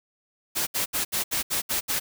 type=noise bursts; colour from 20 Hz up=white; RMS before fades=-26 dBFS; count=8; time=0.55-2 s; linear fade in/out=20 ms; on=120 ms; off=70 ms; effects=none

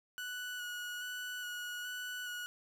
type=tone with vibrato; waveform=30% pulse; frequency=1469 Hz; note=F#6; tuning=13 cents flat; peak=-37 dBFS; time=0.18-2.46 s; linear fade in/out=0 ms; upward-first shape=square; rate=1.2 Hz; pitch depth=15 cents each way; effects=none

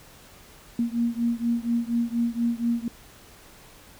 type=beating tone pair; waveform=sine; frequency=233.1 / 237.3 Hz; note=A#3 / A#3; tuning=0 / +31 cents; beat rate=4.2 Hz; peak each=-25 / -26 dBFS; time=0.79-2.88 s; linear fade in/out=2 ms; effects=pink hiss -50 dBFS RMS until 3.99 s

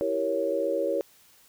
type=chord; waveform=sine; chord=E diminished seventh; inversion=none; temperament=equal; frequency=329.6 / 392 / 466.2 / 554.4 Hz; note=E4 / G4 / Bb4 / Db5; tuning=0 / 0 / 0 / 0 cents; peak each=-32 / -32 / -30 / -27 dBFS; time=0.01-1.01 s; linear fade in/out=0 ms; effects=white hiss -58 dBFS RMS until 1.48 s

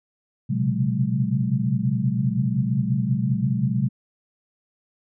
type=tone cluster; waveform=sine; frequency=121.8 / 131.3 / 137 / 184.7 / 209.8 Hz; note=B2 / C3 / C#3 / F#3 / G#3; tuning=-24 / +6 / -20 / -3 / +18 cents; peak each=-26 dBFS; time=0.49-3.89 s; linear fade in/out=20 ms; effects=none

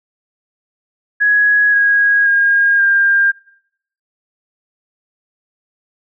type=tone with pitch steps; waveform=sine; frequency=1671 / 1647 / 1623.4 / 1600.2 Hz; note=G#6 / G#6 / G#6 / G6; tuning=+10 / -15 / -40 / +35 cents; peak=-9 dBFS; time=1.2-3.32 s; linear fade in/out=20 ms; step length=530 ms; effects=noise-tail reverb RT60 0.7 s tail -20 dB re dry

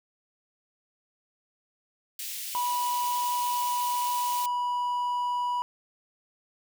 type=high-pass noise; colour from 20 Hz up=white; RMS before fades=-36 dBFS; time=2.19-4.46 s; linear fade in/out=2 ms; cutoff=2300 Hz; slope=24 dB/octave
type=tone; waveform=triangle; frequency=978 Hz; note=B5; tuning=17 cents flat; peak=-24 dBFS; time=2.55-5.62 s; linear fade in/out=0 ms
effects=none

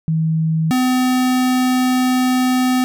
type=tone pair in turn; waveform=sine / square; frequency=160.1 / 254.1 Hz; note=D#3 / B3; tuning=+50 / +49 cents; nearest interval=minor sixth; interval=799 cents; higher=second; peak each=-14 dBFS; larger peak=neither; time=0.08-0.71 / 0.71-2.84 s; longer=second; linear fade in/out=0 ms; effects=none

